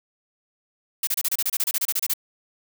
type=noise bursts; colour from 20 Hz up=blue; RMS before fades=-23 dBFS; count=16; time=1.03-2.137 s; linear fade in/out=5 ms; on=42 ms; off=29 ms; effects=none